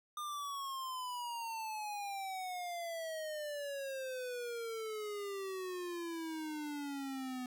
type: exponential sweep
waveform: square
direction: down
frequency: 1213 to 250 Hz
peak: -40 dBFS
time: 0.17-7.46 s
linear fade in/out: 2 ms
effects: none